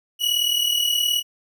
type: tone pair together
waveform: 40% pulse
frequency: 2902 / 2941 Hz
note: F#7 / F#7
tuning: -34 / -11 cents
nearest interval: unison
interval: 23 cents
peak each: -21 dBFS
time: 0.19-1.23 s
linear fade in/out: 50 ms
effects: none